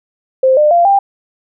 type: tone with pitch steps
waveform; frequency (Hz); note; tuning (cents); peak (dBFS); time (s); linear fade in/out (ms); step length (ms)
sine; 523.3 / 601.1 / 690.5 / 793.2; C5 / D5 / F5 / G5; 0 / +40 / -20 / +20; -6; 0.43-0.99; 5; 140
effects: none